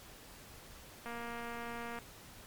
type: click train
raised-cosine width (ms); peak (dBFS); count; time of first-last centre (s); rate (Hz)
0.5; -29; 219; 1.06-1.988; 235
effects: pink hiss -54 dBFS RMS until 2.46 s + MP3 96 kbps